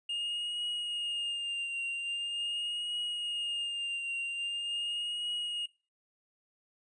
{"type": "tone with vibrato", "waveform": "triangle", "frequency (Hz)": 2830, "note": "F7", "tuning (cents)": 22, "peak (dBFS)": -31, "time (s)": [0.09, 5.66], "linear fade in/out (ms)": 5, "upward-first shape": "triangle", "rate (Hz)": 0.43, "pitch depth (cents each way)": 42, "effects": ["noise-tail reverb RT60 0.3 s tail -18 dB re dry", "resampled to 22050 Hz"]}